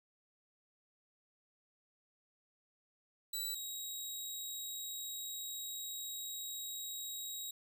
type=tone pair in turn; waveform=15% pulse; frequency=3951 / 3814 Hz; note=B7 / A#7; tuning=0 / +39 cents; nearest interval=minor second; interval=61 cents; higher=first; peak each=-30 / -34 dBFS; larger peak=first; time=3.33-3.55 / 3.55-7.51 s; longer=second; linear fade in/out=5 ms; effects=none